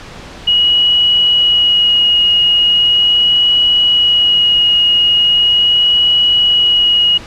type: tone with vibrato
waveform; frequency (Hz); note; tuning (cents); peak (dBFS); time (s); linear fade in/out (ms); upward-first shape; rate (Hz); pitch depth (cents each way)
sine; 2900; F#7; -35; -7; 0.47-7.18; 10; sine; 0.39; 11
effects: pink hiss -32 dBFS RMS until 7.26 s + low-pass 5000 Hz 12 dB/octave